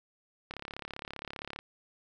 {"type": "click train", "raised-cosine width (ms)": 0.3, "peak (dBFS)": -23, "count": 39, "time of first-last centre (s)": [0.51, 1.59], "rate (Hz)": 35.2, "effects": []}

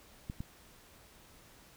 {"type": "clicks", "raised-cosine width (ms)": 5, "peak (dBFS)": -26, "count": 2, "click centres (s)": [0.299, 0.405], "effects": ["pink hiss -59 dBFS RMS until 1.76 s"]}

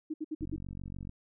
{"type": "tone bursts", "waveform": "sine", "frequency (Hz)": 311.1, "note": "D#4", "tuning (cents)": 0, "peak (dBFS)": -32, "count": 5, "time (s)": [0.1, 0.56], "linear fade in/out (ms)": 10, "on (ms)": 40, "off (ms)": 65}
{"type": "click train", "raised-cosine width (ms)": 5, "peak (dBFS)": -30, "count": 33, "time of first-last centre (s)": [0.41, 1.094], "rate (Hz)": 46.8}
{"effects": []}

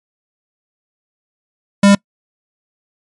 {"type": "tone", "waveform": "square", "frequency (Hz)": 200, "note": "G3", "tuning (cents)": 35, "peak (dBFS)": -6, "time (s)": [1.83, 1.95], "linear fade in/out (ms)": 5, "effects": ["noise-tail reverb RT60 0.1 s tail -25 dB re dry", "MP3 48 kbps"]}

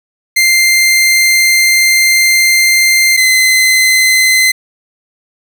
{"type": "tone pair in turn", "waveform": "sawtooth", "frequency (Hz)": [2093, 2052], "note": ["C7", "C7"], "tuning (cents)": [0, -34], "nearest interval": "unison", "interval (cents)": 34, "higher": "first", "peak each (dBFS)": -3, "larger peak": "neither", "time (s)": [[0.36, 3.17], [3.17, 4.52]], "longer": "first", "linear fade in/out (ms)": 10, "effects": []}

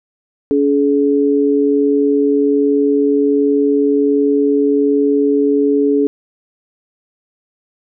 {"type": "tone pair together", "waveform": "sine", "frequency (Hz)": [283.6, 424.9], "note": ["C#4", "G#4"], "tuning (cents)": [40, 40], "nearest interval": "perfect fifth", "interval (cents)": 700, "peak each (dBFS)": -13, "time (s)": [0.51, 6.07], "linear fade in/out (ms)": 0, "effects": []}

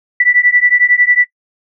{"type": "beating tone pair", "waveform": "sine", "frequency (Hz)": [1961, 1972], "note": ["B6", "B6"], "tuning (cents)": [-13, -3], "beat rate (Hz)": 11, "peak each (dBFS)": -11, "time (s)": [0.2, 1.25], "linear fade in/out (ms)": 5, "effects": ["noise-tail reverb RT60 0.1 s tail -20 dB re dry"]}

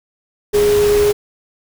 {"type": "tone in noise", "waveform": "sine", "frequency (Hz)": 413.8, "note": "G#4", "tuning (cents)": -6, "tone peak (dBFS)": -10, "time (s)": [0.53, 1.13], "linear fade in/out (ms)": 20, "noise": "pink", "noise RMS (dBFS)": -23, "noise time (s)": [0.53, 1.13], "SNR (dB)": 10, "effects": []}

